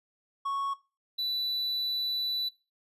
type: tone pair in turn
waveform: triangle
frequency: 1107 / 3970 Hz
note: C#6 / B7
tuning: -3 / +8 cents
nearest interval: octave + minor seventh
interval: 2211 cents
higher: second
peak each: -27 / -28 dBFS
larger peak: first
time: 0.45-0.74 / 1.18-2.49 s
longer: second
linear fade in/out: 10 ms
effects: noise-tail reverb RT60 0.3 s tail -18 dB re dry + resampled to 32000 Hz